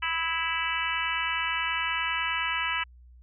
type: harmonic tone with a mistuned harmonic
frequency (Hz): 329.6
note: E4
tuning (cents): 0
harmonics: 3 / 4 / 5 / 6 / 7 / 8 / 9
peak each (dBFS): -34 / -34 / -34 / -34 / -34 / -34 / -34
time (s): 0.02-2.84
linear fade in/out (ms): 10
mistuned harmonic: 4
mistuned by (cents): -21
effects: added 61 Hz sine -49 dBFS peak until 3.22 s